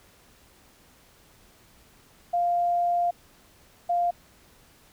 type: tone bursts at uneven times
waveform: sine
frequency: 698.5 Hz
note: F5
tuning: in tune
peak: -21 dBFS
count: 2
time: 2.33-3.11 / 3.89-4.11 s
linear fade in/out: 10 ms
effects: pink hiss -57 dBFS RMS until 4.92 s